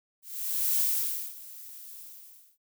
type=noise with ADSR envelope; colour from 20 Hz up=violet; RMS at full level=-25 dBFS; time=0.22-2.58 s; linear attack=570 ms; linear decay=540 ms; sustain=-20 dB; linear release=580 ms; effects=none